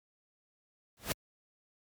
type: noise with exponential growth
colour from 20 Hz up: pink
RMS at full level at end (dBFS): -27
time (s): 0.97-1.12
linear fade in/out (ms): 0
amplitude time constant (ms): 31
effects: high-pass 60 Hz 12 dB/octave + MP3 96 kbps